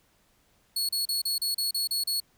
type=tone bursts; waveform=sawtooth; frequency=4367 Hz; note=C#8; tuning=27 cents flat; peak=-23 dBFS; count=9; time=0.76-2.202 s; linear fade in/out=5 ms; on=130 ms; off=34 ms; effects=pink hiss -66 dBFS RMS until 2.37 s